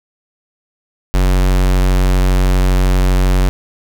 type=tone; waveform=square; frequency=46.28 Hz; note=F#1; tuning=1 cent sharp; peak=-10 dBFS; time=1.14-3.49 s; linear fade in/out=0 ms; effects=none